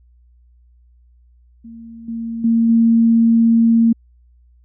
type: tone with level steps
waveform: sine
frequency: 229.2 Hz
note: A#3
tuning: 29 cents flat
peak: -33 / -22 / -11 / -9 dBFS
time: 1.64-3.93 s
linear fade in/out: 10 ms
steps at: 2.08 / 2.44 / 2.69 s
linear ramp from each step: 5 ms
effects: added 60 Hz sine -48 dBFS peak until 4.64 s